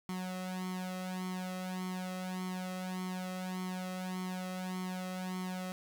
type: tone with flanger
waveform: sawtooth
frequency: 184.3 Hz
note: F#3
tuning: 7 cents flat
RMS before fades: -39 dBFS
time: 0.09-5.72 s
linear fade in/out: 0 ms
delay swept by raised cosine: 0.93 to 1.56 ms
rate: 1.7 Hz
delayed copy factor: +0.85
effects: none